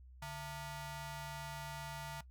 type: ring-modulated tone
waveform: sawtooth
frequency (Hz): 523.3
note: C5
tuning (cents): 0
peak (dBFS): -36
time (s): 0.22-2.21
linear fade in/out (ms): 5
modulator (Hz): 378
effects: noise-tail reverb RT60 0.1 s tail -18 dB re dry + added 63 Hz sine -54 dBFS peak until 2.3 s